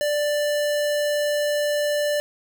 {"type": "tone", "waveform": "square", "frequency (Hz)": 589, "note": "D5", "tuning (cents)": 5, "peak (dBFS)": -21, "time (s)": [0.01, 2.2], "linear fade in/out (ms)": 0, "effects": []}